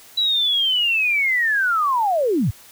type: linear sweep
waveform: sine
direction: down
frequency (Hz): 3951 to 80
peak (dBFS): -16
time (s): 0.17-2.51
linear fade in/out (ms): 10
effects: white hiss -46 dBFS RMS until 2.71 s

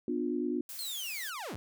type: chord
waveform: sine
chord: B diminished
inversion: none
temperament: just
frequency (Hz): 246.9 / 296.3 / 355.6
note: B3 / D4 / F4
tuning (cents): 0 / +15 / +31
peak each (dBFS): -34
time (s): 0.08-0.61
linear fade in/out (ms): 2
type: noise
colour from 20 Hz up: blue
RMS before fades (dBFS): -43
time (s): 0.69-1.3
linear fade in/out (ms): 2
type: linear sweep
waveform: sawtooth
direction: down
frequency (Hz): 4331 to 45.09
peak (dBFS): -34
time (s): 0.79-1.56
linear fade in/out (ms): 0
effects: none

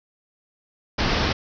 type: low-pass noise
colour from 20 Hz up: pink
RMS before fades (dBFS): -22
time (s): 0.98-1.33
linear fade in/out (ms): 10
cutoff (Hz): 5600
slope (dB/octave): 96
effects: none

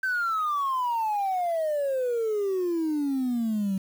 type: exponential sweep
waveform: sine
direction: down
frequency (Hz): 1559 to 188.2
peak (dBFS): -22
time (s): 0.03-3.78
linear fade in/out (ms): 5
effects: tanh soft clip ceiling -22 dBFS + 8-bit

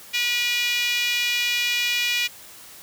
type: tone with high-pass filter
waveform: 5% pulse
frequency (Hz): 484.1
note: B4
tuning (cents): -35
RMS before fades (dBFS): -23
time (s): 0.13-2.28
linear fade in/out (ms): 20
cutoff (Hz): 2400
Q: 3.6
effects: white hiss -44 dBFS RMS until 2.82 s

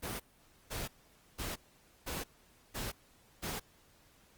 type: noise bursts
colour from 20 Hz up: pink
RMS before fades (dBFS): -39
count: 6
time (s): 0.02-3.6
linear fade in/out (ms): 20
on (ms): 180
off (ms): 500
effects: pink hiss -65 dBFS RMS until 4.37 s + Opus 32 kbps

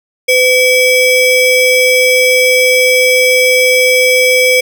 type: ring-modulated tone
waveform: square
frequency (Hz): 1400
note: F6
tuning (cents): +4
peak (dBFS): -4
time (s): 0.28-4.61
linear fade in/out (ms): 10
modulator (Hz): 893
effects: none

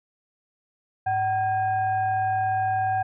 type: tone with frequency modulation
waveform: sine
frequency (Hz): 758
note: F#5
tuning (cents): +42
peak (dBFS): -21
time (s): 1.06-3.03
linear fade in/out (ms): 10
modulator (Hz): 863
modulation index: 0.52
effects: none

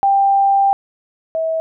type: tone pair in turn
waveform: sine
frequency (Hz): 790 / 646.3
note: G5 / E5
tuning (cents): +13 / -34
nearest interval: minor third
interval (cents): 347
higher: first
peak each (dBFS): -10 / -16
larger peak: first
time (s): 0.03-0.73 / 1.35-1.6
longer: first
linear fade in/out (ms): 0
effects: none

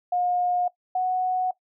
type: tone pair in turn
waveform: sine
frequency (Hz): 716 / 738.3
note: F5 / F#5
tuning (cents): +43 / -4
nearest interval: minor second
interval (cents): 53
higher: second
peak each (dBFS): -21 / -21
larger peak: neither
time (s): 0.12-0.68 / 0.95-1.51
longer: neither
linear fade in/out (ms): 5
effects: noise-tail reverb RT60 0.1 s tail -18 dB re dry

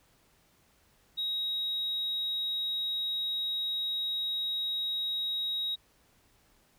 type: tone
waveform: sine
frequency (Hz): 3800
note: A#7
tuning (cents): +33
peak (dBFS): -28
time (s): 1.17-5.76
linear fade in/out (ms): 20
effects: tanh soft clip ceiling -27 dBFS + pink hiss -66 dBFS RMS until 6.78 s

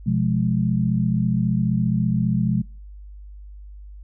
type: chord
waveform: sine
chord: F diminished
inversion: second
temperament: just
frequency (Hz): 125.72 / 174.61 / 209.5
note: Cb3 / F3 / Ab3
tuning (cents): +31 / 0 / +15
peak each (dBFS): -22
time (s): 0.06-2.62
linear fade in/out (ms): 10
effects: noise-tail reverb RT60 0.4 s tail -26 dB re dry + added 50 Hz sine -37 dBFS peak until 4.03 s

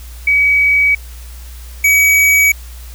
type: tone pair in turn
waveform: sine / square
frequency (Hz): 2271 / 2271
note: C#7 / C#7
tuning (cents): +41 / +41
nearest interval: unison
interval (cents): 0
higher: neither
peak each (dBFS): -8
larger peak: neither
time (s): 0.27-0.95 / 1.84-2.52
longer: neither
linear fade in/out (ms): 5
effects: added 60 Hz sine -29 dBFS peak until 2.94 s + white hiss -40 dBFS RMS until 2.94 s

